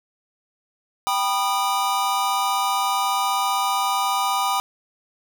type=chord; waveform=square; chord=G augmented; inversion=none; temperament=just; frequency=784 / 980 / 1225 Hz; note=G5 / B5 / D#6; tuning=0 / -14 / -27 cents; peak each=-25 / -25 / -25 dBFS; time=1.07-4.6 s; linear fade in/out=0 ms; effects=none